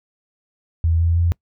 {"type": "tone with pitch steps", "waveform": "sine", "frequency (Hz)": [82.41, 83.95, 85.51], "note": ["E2", "E2", "F2"], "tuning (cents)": [0, 32, -36], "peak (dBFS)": -14, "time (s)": [0.84, 1.32], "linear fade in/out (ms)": 0, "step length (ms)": 160, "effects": ["noise-tail reverb RT60 0.1 s tail -25 dB re dry"]}